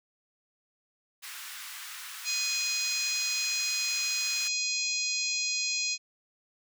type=high-pass noise; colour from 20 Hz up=pink; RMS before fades=-42 dBFS; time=1.22-4.49 s; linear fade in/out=20 ms; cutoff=1300 Hz; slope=24 dB/octave
type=harmonic tone; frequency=830.6 Hz; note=G#5; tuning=in tune; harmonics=3 / 4 / 5 / 6 / 7 / 8 / 9; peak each=-33 / -43 / -33 / -36 / -41 / -34 / -41 dBFS; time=2.24-5.98 s; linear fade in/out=50 ms
effects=none